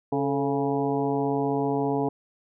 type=harmonic tone with a mistuned harmonic; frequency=138.59 Hz; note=C#3; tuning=in tune; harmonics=1 / 2 / 3 / 4 / 5 / 6 / 7; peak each=-32 / -27 / -27 / -39 / -32 / -32 / -36 dBFS; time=0.12-2.09 s; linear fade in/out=5 ms; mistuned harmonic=3; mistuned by=+62 cents; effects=none